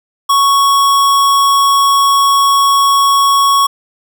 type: tone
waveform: square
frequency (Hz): 1110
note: C#6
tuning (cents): +2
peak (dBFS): -8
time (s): 0.29-3.67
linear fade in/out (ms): 10
effects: none